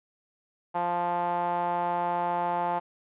sawtooth tone with band-pass filter, 174.61 Hz, F3, in tune, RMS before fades -28 dBFS, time 0.74-2.8 s, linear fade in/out 20 ms, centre 830 Hz, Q 5, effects resampled to 8000 Hz + 10-bit

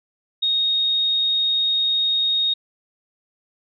sine tone, 3729 Hz, A#7, in tune, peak -17 dBFS, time 0.42-2.54 s, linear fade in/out 10 ms, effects none

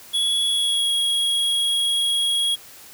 square tone with pitch glide, 3370 to 3308 Hz, G#7 to G#7, +25 to -8 cents, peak -19 dBFS, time 0.13-2.56 s, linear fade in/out 20 ms, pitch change -33 cents, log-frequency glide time 0.46-0.91 s, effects white hiss -44 dBFS RMS until 2.93 s

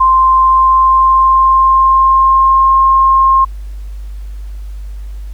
sine tone with pitch glide, 1046.5 to 1066 Hz, C6 to C6, 0 to +32 cents, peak -5 dBFS, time 0-3.45 s, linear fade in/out 10 ms, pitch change +32 cents, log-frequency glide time 0.35-2.74 s, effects added 50 Hz sine -22 dBFS peak until 5.33 s + pink hiss -48 dBFS RMS until 5.33 s

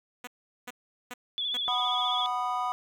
5% pulse tone bursts, 246.9 Hz, B3, in tune, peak -26 dBFS, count 4, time 0.24-1.572 s, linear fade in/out 5 ms, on 33 ms, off 400 ms
sine tone with vibrato, 3407 Hz, G#7, 44 cents sharp, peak -28 dBFS, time 1.38-2.26 s, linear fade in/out 0 ms, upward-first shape sine, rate 15 Hz, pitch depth 50 cents each way
triangle chord, B major, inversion second, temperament just, 740.8 / 987.8 / 1234.7 Hz, F#5 / B5 / D#6, +2 / 0 / -14 cents, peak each -30 dBFS, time 1.68-2.72 s, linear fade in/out 0 ms
effects none

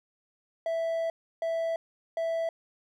triangle tone bursts at uneven times, 659.3 Hz, E5, in tune, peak -25 dBFS, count 3, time 0.66-1.1 / 1.42-1.76 / 2.17-2.49 s, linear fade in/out 2 ms, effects none

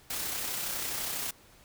white noise with amplitude modulation, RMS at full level -33 dBFS, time 0.1-1.31 s, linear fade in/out 5 ms, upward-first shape sine, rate 32.1 Hz, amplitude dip 30%, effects pink hiss -58 dBFS RMS until 1.64 s

